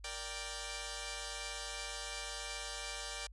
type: chord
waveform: 5% pulse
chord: G minor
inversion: first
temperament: equal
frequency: 466.2 / 587.3 / 784 Hz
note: Bb4 / D5 / G5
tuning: 0 / 0 / 0 cents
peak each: -36 / -33 / -33 dBFS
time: 0.04-3.27 s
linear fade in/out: 5 ms
effects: added 50 Hz sine -51 dBFS peak until 3.32 s + resampled to 24000 Hz